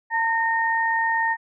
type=tone pair together; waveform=sine; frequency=904 / 1841.7 Hz; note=A5 / A#6; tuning=+47 / -21 cents; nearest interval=octave; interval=1232 cents; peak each=-22 dBFS; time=0.1-1.37 s; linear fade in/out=50 ms; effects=none